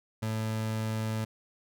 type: tone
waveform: 30% pulse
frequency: 110 Hz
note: A2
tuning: in tune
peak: -27 dBFS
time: 0.22-1.25 s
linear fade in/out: 10 ms
effects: none

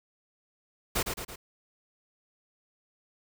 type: noise with echo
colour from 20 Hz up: pink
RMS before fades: -28 dBFS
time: 0.95-1.03 s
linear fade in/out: 10 ms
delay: 110 ms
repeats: 3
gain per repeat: -5 dB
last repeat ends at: 1.36 s
effects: none

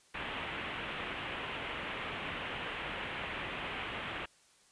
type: low-pass noise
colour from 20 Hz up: white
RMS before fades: -40 dBFS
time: 0.14-4.26 s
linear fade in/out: 10 ms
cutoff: 3100 Hz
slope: 48 dB/octave
effects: white hiss -65 dBFS RMS until 4.71 s + resampled to 22050 Hz

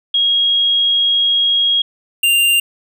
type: tone pair in turn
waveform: sine / square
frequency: 3283 / 2789 Hz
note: G#7 / F7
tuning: -21 / -3 cents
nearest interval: minor third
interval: 282 cents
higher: first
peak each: -11 dBFS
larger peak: neither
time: 0.14-1.82 / 2.23-2.6 s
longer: first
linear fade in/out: 5 ms
effects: none

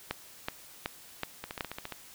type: two click trains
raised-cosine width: 0.3 ms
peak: -15 / -21 dBFS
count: 5 / 8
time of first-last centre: 0.11-1.608 / 1.44-1.923 s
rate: 2.67 / 14.5 Hz
effects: white hiss -52 dBFS RMS until 2.14 s

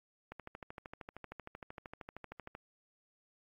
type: click train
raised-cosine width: 0.5 ms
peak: -30 dBFS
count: 30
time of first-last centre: 0.32-2.551 s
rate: 13 Hz
effects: AAC 32 kbps

